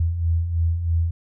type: beating tone pair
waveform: sine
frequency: 81 / 84.1 Hz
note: E2 / E2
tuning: -30 / +35 cents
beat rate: 3.1 Hz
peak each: -27 / -19 dBFS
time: 0-1.11 s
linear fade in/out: 5 ms
effects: none